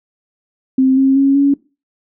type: tone with pitch steps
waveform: sine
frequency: 262.5 / 268.3 / 274.3 / 280.4 Hz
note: C4 / C4 / C#4 / C#4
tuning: +6 / +44 / -18 / +20 cents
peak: -8 dBFS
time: 0.78-1.54 s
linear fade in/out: 5 ms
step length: 190 ms
effects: noise-tail reverb RT60 0.3 s tail -21 dB re dry